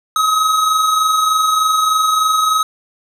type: tone pair together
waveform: square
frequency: 1250 / 1273.3 Hz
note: D#6 / D#6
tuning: +8 / +40 cents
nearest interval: unison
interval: 32 cents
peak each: -23 / -13 dBFS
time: 0.16-2.63 s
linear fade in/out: 2 ms
effects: low-pass 12000 Hz 12 dB/octave + 8-bit